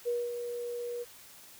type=tone with ADSR envelope; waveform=sine; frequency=480 Hz; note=B4; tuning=49 cents flat; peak=-27 dBFS; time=0.05-1.05 s; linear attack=29 ms; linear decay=230 ms; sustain=-7 dB; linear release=31 ms; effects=white hiss -53 dBFS RMS until 1.59 s